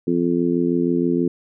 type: harmonic tone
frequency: 86.3 Hz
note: F2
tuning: 20 cents flat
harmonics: 2 / 3 / 4 / 5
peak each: -24 / -20 / -21 / -26 dBFS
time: 0.07-1.28 s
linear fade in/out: 5 ms
effects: none